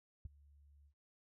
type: tone with ADSR envelope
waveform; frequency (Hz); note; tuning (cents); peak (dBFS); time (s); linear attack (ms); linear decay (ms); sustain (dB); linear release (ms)
sine; 71.7; D2; -41; -39; 0.25-0.94; 4; 17; -23; 81
effects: none